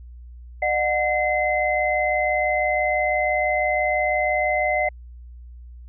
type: tone cluster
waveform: sine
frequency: 606 / 732 / 2057 Hz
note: D#5 / F#5 / C7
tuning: -46 / -19 / -30 cents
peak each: -23 dBFS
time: 0.62-4.89 s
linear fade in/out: 5 ms
effects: added 60 Hz sine -38 dBFS peak until 5.88 s